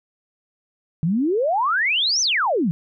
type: exponential two-way sweep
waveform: sine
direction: up then down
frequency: 151 to 6272 to 151 Hz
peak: -17 dBFS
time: 1.03-2.71 s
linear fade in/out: 0 ms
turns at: 2.21 s
effects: none